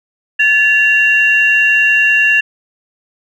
sine tone pair together, 1730.5 / 2755 Hz, A6 / F7, -29 / -24 cents, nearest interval minor sixth, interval 805 cents, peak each -10 dBFS, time 0.39-2.41 s, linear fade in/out 10 ms, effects tanh soft clip ceiling 0 dBFS

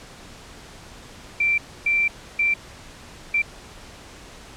sine tone bursts at uneven times, 2349 Hz, D7, in tune, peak -17 dBFS, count 4, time 1.4-1.58 / 1.86-2.08 / 2.39-2.54 / 3.34-3.42 s, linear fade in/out 5 ms, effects pink hiss -43 dBFS RMS until 4.56 s + low-pass 8000 Hz 12 dB/octave

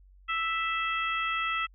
harmonic tone with a mistuned harmonic, 659.3 Hz, E5, in tune, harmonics 2 / 3 / 4 / 5, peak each -30 / -34 / -33 / -38 dBFS, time 0.28-1.67 s, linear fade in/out 20 ms, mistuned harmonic 5, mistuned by -26 cents, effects added 47 Hz sine -53 dBFS peak until 1.74 s

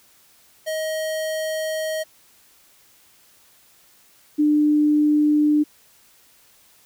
square / sine tone pair in turn, 630 / 298.9 Hz, D#5 / D4, +21 / +31 cents, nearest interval octave + minor second, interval 1290 cents, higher first, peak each -24 / -14 dBFS, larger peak second, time 0.66-2.04 / 4.38-5.64 s, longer first, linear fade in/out 20 ms, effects white hiss -55 dBFS RMS until 6.85 s

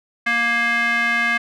square tone with band-pass filter, 234.8 Hz, A#3, 13 cents sharp, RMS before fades -19 dBFS, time 0.26-1.38 s, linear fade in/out 10 ms, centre 1900 Hz, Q 5.7, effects none

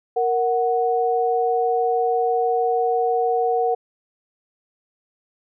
sine tone pair together, 466.2 / 740 Hz, A#4 / F#5, 0 / 0 cents, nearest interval minor sixth, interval 800 cents, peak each -20 dBFS, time 0.16-3.75 s, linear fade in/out 10 ms, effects none

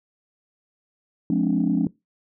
sine chord, D half-diminished seventh, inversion first, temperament just, 176.2 / 211.4 / 264.3 / 293.7 Hz, F3 / Ab3 / C4 / D4, +16 / +31 / +18 / 0 cents, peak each -23 dBFS, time 1.3-1.87 s, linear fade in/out 2 ms, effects noise-tail reverb RT60 0.2 s tail -21 dB re dry + tanh soft clip ceiling -11 dBFS

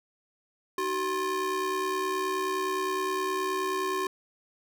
square ring-modulated tone, 343.6 Hz, F4, 28 cents flat, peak -25 dBFS, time 0.78-4.07 s, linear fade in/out 2 ms, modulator 722 Hz, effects none

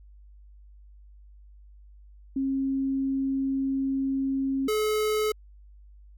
sine / square tone pair in turn, 270 / 428.6 Hz, C#4 / A4, -45 / -45 cents, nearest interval minor sixth, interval 800 cents, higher second, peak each -24 dBFS, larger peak neither, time 2.36-4.68 / 4.68-5.32 s, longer first, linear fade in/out 5 ms, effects added 50 Hz sine -48 dBFS peak until 6.17 s

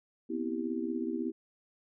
sine chord, C major seventh, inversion third, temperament just, 245.3 / 261.6 / 327 / 392.4 Hz, B3 / C4 / E4 / G4, -12 / 0 / -14 / +2 cents, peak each -36 / -39 / -35 / -39 dBFS, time 0.29-1.32 s, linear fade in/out 20 ms, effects none

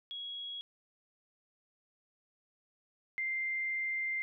sine tone pair in turn, 3322 / 2093 Hz, G#7 / C7, 0 / 0 cents, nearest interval minor sixth, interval 800 cents, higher first, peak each -39 / -32 dBFS, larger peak second, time 0.11-0.61 / 3.18-4.22 s, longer second, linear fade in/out 0 ms, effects none

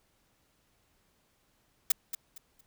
blue noise with echo, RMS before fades -23 dBFS, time 1.9-1.92 s, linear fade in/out 5 ms, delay 230 ms, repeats 3, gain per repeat -11 dB, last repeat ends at 2.61 s, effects pink hiss -71 dBFS RMS until 2.66 s

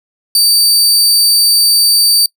sawtooth tone, 4621 Hz, D8, 29 cents flat, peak -4 dBFS, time 0.35-2.26 s, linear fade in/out 2 ms, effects noise-tail reverb RT60 0.1 s tail -24 dB re dry

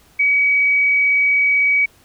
sine tone, 2269 Hz, C#7, 40 cents sharp, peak -12 dBFS, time 0.19-1.86 s, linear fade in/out 10 ms, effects pink hiss -52 dBFS RMS until 2.04 s

